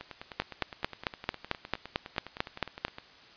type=two click trains; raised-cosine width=0.3 ms; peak=-11 / -24 dBFS; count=12 / 30; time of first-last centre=0.4-2.85 / 0.01-2.984 s; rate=4.49 / 9.75 Hz; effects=white hiss -54 dBFS RMS until 3.36 s + resampled to 11025 Hz